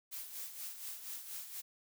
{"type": "noise with tremolo", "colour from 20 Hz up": "blue", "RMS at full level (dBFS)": -43, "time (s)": [0.11, 1.62], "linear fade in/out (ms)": 20, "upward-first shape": "sine", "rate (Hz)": 4.2, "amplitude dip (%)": 60, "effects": []}